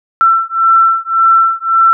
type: beating tone pair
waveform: sine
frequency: 1341 / 1342.8 Hz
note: E6 / E6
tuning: +29 / +32 cents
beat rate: 1.8 Hz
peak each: -10 dBFS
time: 0.21-1.93 s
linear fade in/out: 0 ms
effects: none